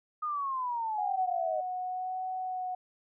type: exponential sweep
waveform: sine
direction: down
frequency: 1244.5 to 610 Hz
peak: -30 dBFS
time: 0.22-1.61 s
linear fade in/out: 10 ms
type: tone with vibrato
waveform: sine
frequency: 740 Hz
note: F#5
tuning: in tune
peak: -32 dBFS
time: 0.98-2.75 s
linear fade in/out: 5 ms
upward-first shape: sine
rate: 0.96 Hz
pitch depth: 15 cents each way
effects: none